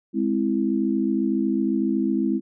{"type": "chord", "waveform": "sine", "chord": "Ab augmented", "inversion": "none", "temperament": "equal", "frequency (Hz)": [207.7, 261.6, 329.6], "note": ["Ab3", "C4", "E4"], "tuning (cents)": [0, 0, 0], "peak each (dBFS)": -24, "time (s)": [0.13, 2.41], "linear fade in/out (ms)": 50, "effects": []}